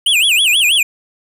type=tone with vibrato; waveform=square; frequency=2864 Hz; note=F7; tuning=43 cents sharp; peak=-10 dBFS; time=0.06-0.83 s; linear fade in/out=5 ms; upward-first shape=sine; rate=6.2 Hz; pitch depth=300 cents each way; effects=resampled to 32000 Hz + 7-bit